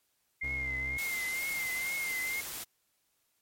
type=tone with vibrato; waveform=sine; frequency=2102 Hz; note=C7; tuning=7 cents sharp; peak=-32 dBFS; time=0.41-2.41 s; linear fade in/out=10 ms; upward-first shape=triangle; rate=2.1 Hz; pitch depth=63 cents each way
type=tone; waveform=35% pulse; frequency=65.5 Hz; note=C2; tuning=2 cents sharp; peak=-38 dBFS; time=0.43-0.98 s; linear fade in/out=10 ms
type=noise; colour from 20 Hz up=white; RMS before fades=-40 dBFS; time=0.98-2.64 s; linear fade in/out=5 ms
effects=white hiss -75 dBFS RMS until 3.41 s + MP3 64 kbps